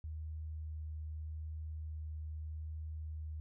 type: tone with vibrato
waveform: sine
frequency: 77.8 Hz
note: D#2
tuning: in tune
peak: -40 dBFS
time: 0.04-3.4 s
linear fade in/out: 0 ms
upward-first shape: sine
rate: 0.81 Hz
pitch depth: 8 cents each way
effects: none